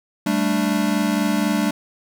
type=chord; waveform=square; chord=G suspended second; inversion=none; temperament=equal; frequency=196 / 220 / 293.7 Hz; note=G3 / A3 / D4; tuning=0 / 0 / 0 cents; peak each=-23 dBFS; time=0.26-1.71 s; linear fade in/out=5 ms; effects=none